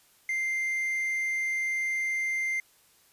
triangle tone with quantisation, 2093 Hz, C7, in tune, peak -25 dBFS, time 0.29-2.6 s, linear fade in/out 2 ms, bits 9, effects white hiss -62 dBFS RMS until 3.12 s + resampled to 32000 Hz

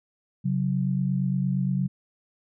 sine tone pair together, 136.35 / 185 Hz, C#3 / F#3, -28 / 0 cents, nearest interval perfect fourth, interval 528 cents, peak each -25 dBFS, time 0.44-1.88 s, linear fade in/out 20 ms, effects none

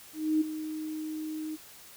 sine tone with ADSR envelope, 311.1 Hz, D#4, in tune, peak -21 dBFS, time 0.13-1.57 s, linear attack 280 ms, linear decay 14 ms, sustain -12 dB, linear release 28 ms, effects white hiss -51 dBFS RMS until 1.96 s

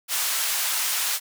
white band-pass noise, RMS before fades -25 dBFS, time 0.08-1.2 s, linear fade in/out 50 ms, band 950 to 16000 Hz, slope 12 dB/octave, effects none

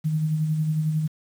sine tone with tremolo, 155.56 Hz, D#3, in tune, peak -19 dBFS, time 0.04-1.08 s, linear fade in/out 20 ms, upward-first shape sine, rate 11 Hz, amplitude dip 40%, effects 8-bit

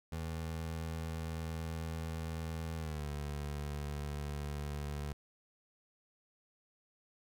25% pulse tone with pitch glide, 81 to 73 Hz, E2 to D2, -30 to -10 cents, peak -34 dBFS, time 0.12-5.13 s, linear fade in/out 5 ms, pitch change -180 cents, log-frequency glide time 2.77-3.06 s, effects none

